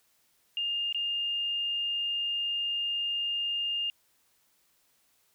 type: tone with dropouts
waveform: sine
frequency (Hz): 2818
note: F7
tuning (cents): +15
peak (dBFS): -28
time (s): 0.57-3.9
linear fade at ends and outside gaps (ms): 1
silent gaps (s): 0.926-0.946
effects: white hiss -69 dBFS RMS until 5.34 s